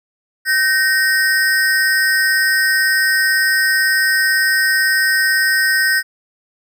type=ring-modulated tone; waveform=square; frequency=1700 Hz; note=G#6; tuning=40 cents sharp; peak=-10 dBFS; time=0.45-6.03 s; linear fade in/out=50 ms; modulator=159 Hz; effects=none